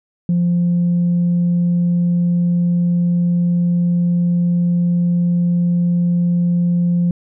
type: tone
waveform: sine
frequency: 174.3 Hz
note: F3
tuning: 3 cents flat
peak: -11 dBFS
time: 0.29-7.11 s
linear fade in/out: 2 ms
effects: tanh soft clip ceiling -10 dBFS